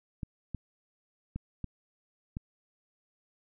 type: clicks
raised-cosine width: 5 ms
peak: -23 dBFS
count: 5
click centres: 0.232 / 0.547 / 1.36 / 1.643 / 2.369 s
effects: none